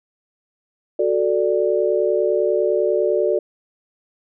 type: chord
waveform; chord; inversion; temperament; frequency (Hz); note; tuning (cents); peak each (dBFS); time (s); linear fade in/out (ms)
sine; D major; first; equal; 370 / 440 / 587.3; F#4 / A4 / D5; 0 / 0 / 0; -20; 0.99-3.39; 5
effects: none